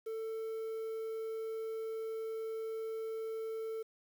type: tone with quantisation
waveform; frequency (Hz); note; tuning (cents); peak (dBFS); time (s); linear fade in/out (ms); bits
triangle; 444.8; A4; +19; -35; 0.06-3.83; 10; 10
effects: none